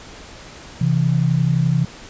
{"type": "tone pair together", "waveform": "sine", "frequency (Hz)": [133.2, 164.81], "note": ["C3", "E3"], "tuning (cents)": [31, 0], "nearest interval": "major third", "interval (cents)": 369, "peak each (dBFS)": -17, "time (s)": [0.81, 1.85], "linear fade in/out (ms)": 5, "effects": ["pink hiss -39 dBFS RMS until 2.09 s", "resampled to 16000 Hz"]}